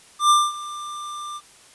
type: tone with ADSR envelope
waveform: square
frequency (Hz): 1189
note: D6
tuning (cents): +21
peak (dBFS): -12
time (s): 0.19-1.41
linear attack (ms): 110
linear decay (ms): 220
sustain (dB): -19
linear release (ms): 47
effects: white hiss -50 dBFS RMS until 1.74 s + resampled to 24000 Hz